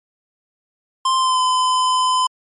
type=tone with pitch glide; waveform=square; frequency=1046.5 to 1018.5 Hz; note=C6 to C6; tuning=0 to -47 cents; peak=-15 dBFS; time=1.05-2.27 s; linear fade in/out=5 ms; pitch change=-47 cents; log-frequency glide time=1.17-1.4 s; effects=MP3 48 kbps